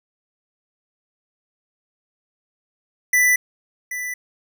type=tone with echo; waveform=square; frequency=1985 Hz; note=B6; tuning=8 cents sharp; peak=-14 dBFS; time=3.13-3.36 s; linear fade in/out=5 ms; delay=780 ms; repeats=1; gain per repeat=-12 dB; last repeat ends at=4.14 s; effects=none